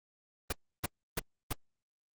pink noise bursts, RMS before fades -32 dBFS, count 4, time 0.5-1.53 s, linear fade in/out 5 ms, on 25 ms, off 310 ms, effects Opus 32 kbps

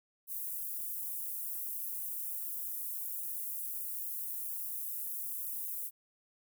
pink high-pass noise, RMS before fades -39 dBFS, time 0.27-5.91 s, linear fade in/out 50 ms, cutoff 12000 Hz, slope 24 dB/octave, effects none

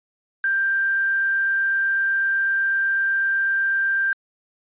sine tone with quantisation, 1582 Hz, G6, 15 cents sharp, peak -18 dBFS, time 0.44-4.13 s, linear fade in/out 2 ms, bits 6, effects resampled to 8000 Hz

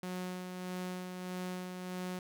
sawtooth tone with tremolo, 182.3 Hz, F#3, 25 cents flat, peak -33 dBFS, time 0.03-2.19 s, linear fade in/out 2 ms, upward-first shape sine, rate 1.6 Hz, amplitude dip 40%, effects none

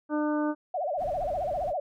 harmonic tone, 300.4 Hz, D4, 39 cents sharp, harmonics 1 / 2 / 3 / 4 / 5, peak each -26 / -32 / -36 / -38 / -40 dBFS, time 0.09-0.55 s, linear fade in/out 50 ms
sine tone with vibrato, 653 Hz, E5, 17 cents flat, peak -27 dBFS, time 0.74-1.8 s, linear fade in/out 5 ms, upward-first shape sine, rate 15 Hz, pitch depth 240 cents each way
brown noise, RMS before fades -43 dBFS, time 0.97-1.74 s, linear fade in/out 50 ms
effects none

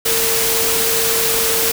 sine tone in noise, 454.5 Hz, A#4, 44 cents flat, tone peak -22 dBFS, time 0.05-1.72 s, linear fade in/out 10 ms, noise white, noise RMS -17 dBFS, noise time 0.05-1.72 s, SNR -8 dB, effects none

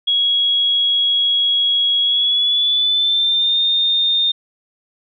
sine tone with pitch glide, 3322 to 3644 Hz, G#7 to A#7, 0 to -40 cents, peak -13 dBFS, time 0.07-4.32 s, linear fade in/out 10 ms, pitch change +160 cents, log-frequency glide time 2.01-3.59 s, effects none

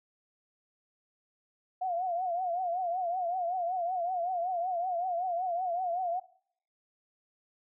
sine tone with vibrato, 714 Hz, F5, 38 cents sharp, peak -29 dBFS, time 1.81-6.2 s, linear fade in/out 10 ms, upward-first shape triangle, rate 5.3 Hz, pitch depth 120 cents each way, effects noise-tail reverb RT60 0.6 s tail -20 dB re dry

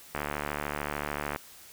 click train, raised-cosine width 0.5 ms, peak -16 dBFS, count 90, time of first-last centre 0.15-1.361 s, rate 73.5 Hz, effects white hiss -51 dBFS RMS until 1.72 s

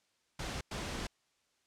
pink noise bursts at uneven times, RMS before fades -39 dBFS, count 2, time 0.39-0.61 / 0.71-1.07 s, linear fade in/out 5 ms, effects white hiss -75 dBFS RMS until 1.66 s + low-pass 7000 Hz 12 dB/octave

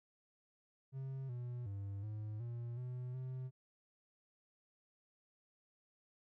triangle tone with pitch steps, 133.8 / 122.2 / 99.4 / 106.8 / 118.8 / 125 / 129 Hz, C3 / B2 / G2 / G#2 / A#2 / B2 / C3, +39 / -18 / +25 / +49 / +33 / +21 / -24 cents, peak -39 dBFS, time 0.92-3.51 s, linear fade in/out 50 ms, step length 370 ms, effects none

